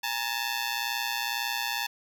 10% pulse ring-modulated tone, 880 Hz, A5, in tune, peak -17 dBFS, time 0.03-1.87 s, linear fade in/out 10 ms, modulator 61 Hz, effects none

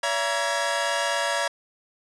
sawtooth tone cluster, 569 / 673 / 948 / 1663 Hz, C#5 / E5 / A#5 / G#6, +45 / +36 / +29 / +2 cents, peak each -25 dBFS, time 0.03-1.48 s, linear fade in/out 5 ms, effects resampled to 22050 Hz

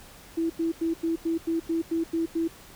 sine tone bursts, 329.6 Hz, E4, in tune, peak -23 dBFS, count 10, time 0.37-2.48 s, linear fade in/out 10 ms, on 130 ms, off 90 ms, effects pink hiss -49 dBFS RMS until 2.75 s

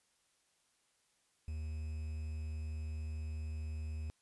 triangle tone with quantisation, 77.78 Hz, D#2, in tune, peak -36 dBFS, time 1.48-4.1 s, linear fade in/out 0 ms, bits 10, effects white hiss -75 dBFS RMS until 4.21 s + resampled to 24000 Hz

